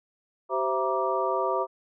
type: tone cluster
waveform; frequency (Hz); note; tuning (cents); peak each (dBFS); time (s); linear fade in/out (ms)
sine; 385.9 / 523 / 665 / 948 / 1172; G4 / C5 / E5 / A#5 / D6; -27 / -1 / +15 / +29 / -4; -30; 0.49-1.67; 50
effects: none